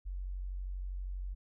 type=tone; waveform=sine; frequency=46.25 Hz; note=F#1; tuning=in tune; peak=-36 dBFS; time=0.05-1.35 s; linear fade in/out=20 ms; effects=none